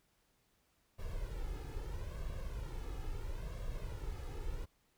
brown noise with flanger, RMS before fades -41 dBFS, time 0.98-4.66 s, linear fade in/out 20 ms, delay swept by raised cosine 1.8 to 2.38 ms, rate 0.76 Hz, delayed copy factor +0.7, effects pink hiss -75 dBFS RMS until 4.97 s

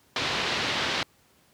white low-pass noise, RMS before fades -28 dBFS, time 0.16-1.03 s, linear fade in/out 2 ms, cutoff 4200 Hz, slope 24 dB/octave, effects pink hiss -62 dBFS RMS until 1.53 s + high-pass 80 Hz 12 dB/octave

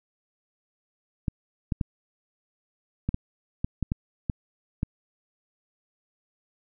clicks, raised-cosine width 5 ms, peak -13 dBFS, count 10, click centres 1.282 / 1.722 / 1.812 / 3.09 / 3.144 / 3.645 / 3.827 / 3.919 / 4.298 / 4.831 s, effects none

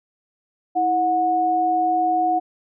sine tone pair together, 325.6 / 731 Hz, E4 / F#5, -21 / -21 cents, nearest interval octave + major second, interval 1400 cents, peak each -25 / -17 dBFS, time 0.75-2.4 s, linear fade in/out 20 ms, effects none

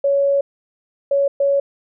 sine tone bursts at uneven times, 559 Hz, C#5, 14 cents sharp, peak -13 dBFS, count 3, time 0.04-0.41 / 1.11-1.28 / 1.4-1.6 s, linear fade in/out 5 ms, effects none

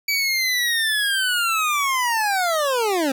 25% pulse linear sweep, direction down, 2300 to 256.7 Hz, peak -15 dBFS, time 0.08-3.12 s, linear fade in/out 5 ms, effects none

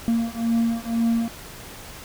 triangle beating tone pair, 229.5 / 231.5 Hz, A#3 / A#3, -27 / -12 cents, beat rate 2 Hz, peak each -21 dBFS, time 0.08-1.28 s, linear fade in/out 0 ms, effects pink hiss -40 dBFS RMS until 2.04 s

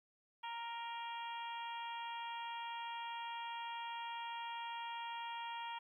harmonic tone with a mistuned harmonic, 466.2 Hz, A#4, in tune, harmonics 2 / 3 / 4 / 5 / 6 / 7, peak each -43 / -55 / -54 / -54 / -53 / -53 dBFS, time 0.43-5.79 s, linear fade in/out 10 ms, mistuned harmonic 5, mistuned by +22 cents, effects 13-bit

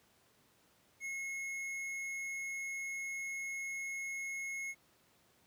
sine tone with tanh clipping, 2171 Hz, C#7, 37 cents flat, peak -40 dBFS, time 1-4.75 s, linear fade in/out 50 ms, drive 12 dB, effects pink hiss -69 dBFS RMS until 5.46 s + high-pass 100 Hz 12 dB/octave

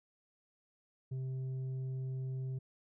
triangle tone with tanh clipping, 130.81 Hz, C3, in tune, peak -37 dBFS, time 1.11-2.59 s, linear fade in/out 10 ms, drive 9 dB, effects none

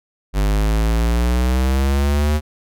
square exponential sweep, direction up, 49.26 to 76.4 Hz, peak -15 dBFS, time 0.33-2.41 s, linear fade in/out 50 ms, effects none

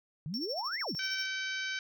sine exponential two-way sweep, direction up then down, 138.59 to 2272 to 138.59 Hz, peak -35 dBFS, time 0.26-0.95 s, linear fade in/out 0 ms, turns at 0.8 s
triangle tone with tremolo, 5450 Hz, F8, 43 cents flat, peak -32 dBFS, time 0.34-1.26 s, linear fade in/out 0 ms, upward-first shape sine, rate 13 Hz, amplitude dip 75%
harmonic tone, 768 Hz, G5, 36 cents flat, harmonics 2 / 3 / 4 / 5 / 6 / 7 / 8, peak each -36 / -40 / -42 / -44 / -46 / -47 / -48 dBFS, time 0.99-1.79 s, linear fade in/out 2 ms
effects none

